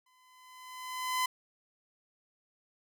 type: tone with exponential growth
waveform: sawtooth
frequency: 1017 Hz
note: C6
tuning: 50 cents flat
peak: -23 dBFS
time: 0.06-1.26 s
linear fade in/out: 5 ms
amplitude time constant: 260 ms
effects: none